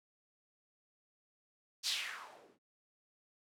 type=noise with low-pass filter sweep; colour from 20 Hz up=violet; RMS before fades=-41 dBFS; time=1.83-2.59 s; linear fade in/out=50 ms; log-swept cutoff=5100 to 260 Hz; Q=2.6; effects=none